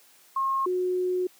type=tone pair in turn; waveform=sine; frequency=1076 / 364.6 Hz; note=C6 / F#4; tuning=+48 / -25 cents; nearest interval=octave + perfect fifth; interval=1873 cents; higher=first; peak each=-23 dBFS; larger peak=neither; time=0.36-0.66 / 0.66-1.27 s; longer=second; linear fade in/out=5 ms; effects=white hiss -57 dBFS RMS until 1.39 s + high-pass 200 Hz 12 dB/octave